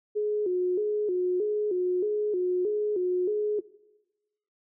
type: tone with vibrato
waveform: sine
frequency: 390.3 Hz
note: G4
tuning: 8 cents flat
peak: -24 dBFS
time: 0.15-3.61 s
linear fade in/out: 20 ms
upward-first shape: square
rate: 1.6 Hz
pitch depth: 130 cents each way
effects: noise-tail reverb RT60 1.0 s tail -19 dB re dry